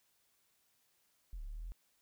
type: linear two-way sweep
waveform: sine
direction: down then up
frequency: 49 to 34.13 to 43.76 Hz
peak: -40 dBFS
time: 1.33-1.72 s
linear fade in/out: 0 ms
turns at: 1.42 s
effects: tanh soft clip ceiling -38 dBFS + white hiss -75 dBFS RMS until 2.01 s